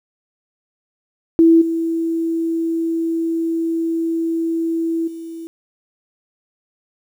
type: tone with level steps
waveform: sine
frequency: 329.6 Hz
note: E4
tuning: in tune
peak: -7 / -17 / -28 dBFS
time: 1.39-5.47 s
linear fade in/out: 0 ms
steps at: 1.61 / 5.07 s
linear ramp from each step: 10 ms
effects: 8-bit